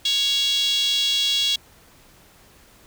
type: tone with high-pass filter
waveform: 5% pulse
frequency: 557 Hz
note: C#5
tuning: 8 cents sharp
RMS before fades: -21 dBFS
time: 0.05-1.56 s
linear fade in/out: 5 ms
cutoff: 3400 Hz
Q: 7.1
effects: pink hiss -52 dBFS RMS until 2.86 s